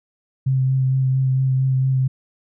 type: tone with vibrato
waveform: sine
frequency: 131.7 Hz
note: C3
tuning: 12 cents sharp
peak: -15 dBFS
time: 0.46-2.08 s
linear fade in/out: 10 ms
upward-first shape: sine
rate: 4.4 Hz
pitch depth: 16 cents each way
effects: none